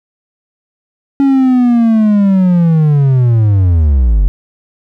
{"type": "linear sweep", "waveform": "triangle", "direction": "down", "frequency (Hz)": [278.7, 43.65], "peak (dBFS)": -4, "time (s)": [1.2, 4.28], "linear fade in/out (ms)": 0, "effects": []}